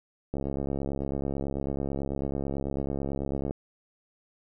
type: click train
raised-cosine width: 2 ms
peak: -18 dBFS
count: 220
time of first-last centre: 0.34-3.509 s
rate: 69.1 Hz
effects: none